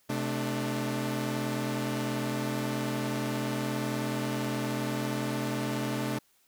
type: tone cluster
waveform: sawtooth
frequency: 128.9 / 218.2 / 296.6 Hz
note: C3 / A3 / D4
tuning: -26 / -14 / +17 cents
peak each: -30 dBFS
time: 0.09-6.19 s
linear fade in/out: 10 ms
effects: white hiss -67 dBFS RMS until 6.47 s